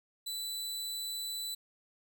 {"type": "tone", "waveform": "sawtooth", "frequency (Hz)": 3982, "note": "B7", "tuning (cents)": 14, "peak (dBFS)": -33, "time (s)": [0.26, 1.55], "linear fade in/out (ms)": 10, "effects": []}